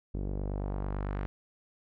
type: tone with low-pass filter sweep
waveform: sawtooth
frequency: 49 Hz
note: G1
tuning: in tune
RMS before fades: -34 dBFS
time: 0.14-1.26 s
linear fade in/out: 0 ms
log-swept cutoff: 370 to 1900 Hz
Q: 1.2
effects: none